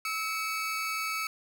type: tone pair together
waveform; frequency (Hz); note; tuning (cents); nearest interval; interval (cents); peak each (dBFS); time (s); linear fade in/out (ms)
30% pulse; 1302 / 2254; E6 / C#7; -22 / +28; minor seventh; 950; -30 / -32; 0.05-1.27; 2
effects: none

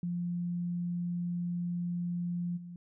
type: tone with level steps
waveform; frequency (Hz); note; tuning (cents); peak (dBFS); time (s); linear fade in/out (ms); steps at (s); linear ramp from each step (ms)
sine; 174.61; F3; 0; -31 / -42; 0.03-2.76; 2; 2.56; 20
effects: none

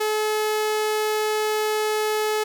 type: tone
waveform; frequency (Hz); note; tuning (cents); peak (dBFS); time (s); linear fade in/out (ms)
sawtooth; 428.6; A4; -45; -17; 0-2.44; 10
effects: none

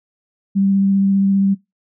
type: tone with vibrato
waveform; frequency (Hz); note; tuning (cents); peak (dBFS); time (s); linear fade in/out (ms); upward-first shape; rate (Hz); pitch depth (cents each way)
sine; 196; G3; 0; -12; 0.55-1.55; 20; sine; 15; 12
effects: noise-tail reverb RT60 0.2 s tail -22 dB re dry

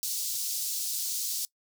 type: high-pass noise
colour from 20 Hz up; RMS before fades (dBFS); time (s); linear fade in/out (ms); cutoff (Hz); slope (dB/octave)
pink; -32; 0.03-1.45; 0; 4600; 24
effects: noise-tail reverb RT60 0.1 s tail -22 dB re dry

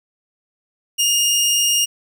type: tone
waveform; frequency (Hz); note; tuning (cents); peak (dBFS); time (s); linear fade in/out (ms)
20% pulse; 2836; F7; +26; -10; 0.98-1.86; 20
effects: none

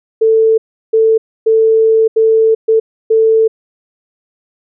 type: tone bursts at uneven times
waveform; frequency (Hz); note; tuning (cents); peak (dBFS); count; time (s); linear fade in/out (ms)
sine; 444.5; A4; +18; -6; 6; 0.21-0.58 / 0.93-1.18 / 1.46-2.08 / 2.16-2.55 / 2.68-2.8 / 3.1-3.48; 10
effects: none

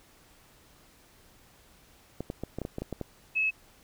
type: clicks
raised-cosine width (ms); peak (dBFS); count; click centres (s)
2; -20; 10; 2.206 / 2.301 / 2.436 / 2.586 / 2.617 / 2.651 / 2.784 / 2.82 / 2.927 / 3.013
type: tone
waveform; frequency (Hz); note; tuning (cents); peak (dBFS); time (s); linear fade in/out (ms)
sine; 2586; E7; -34; -24; 3.35-3.51; 20
effects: pink hiss -59 dBFS RMS until 3.83 s

